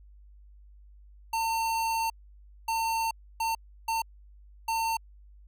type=tone bursts at uneven times; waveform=square; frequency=904 Hz; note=A5; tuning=47 cents sharp; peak=-27 dBFS; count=5; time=1.33-2.1 / 2.68-3.11 / 3.4-3.55 / 3.88-4.02 / 4.68-4.97 s; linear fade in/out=5 ms; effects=added 50 Hz sine -50 dBFS peak until 5.47 s